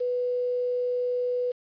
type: tone with quantisation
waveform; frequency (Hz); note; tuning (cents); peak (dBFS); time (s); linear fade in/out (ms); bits
sine; 493.9; B4; 0; -24; 0-1.52; 10; 8
effects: resampled to 11025 Hz